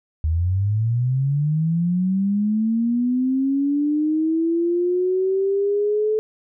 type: linear sweep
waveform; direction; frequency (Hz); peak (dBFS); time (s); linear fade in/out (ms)
sine; up; 76 to 434.8; -17; 0.24-6.19; 0
effects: none